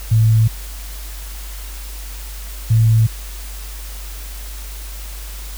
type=tone pair in turn; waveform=sine; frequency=111.4 / 112.17 Hz; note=A2 / A2; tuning=+22 / +34 cents; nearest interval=unison; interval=12 cents; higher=second; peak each=-9 dBFS; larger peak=neither; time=0.11-0.48 / 2.7-3.07 s; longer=neither; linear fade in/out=10 ms; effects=added 49 Hz sine -28 dBFS peak until 5.57 s + white hiss -36 dBFS RMS until 5.57 s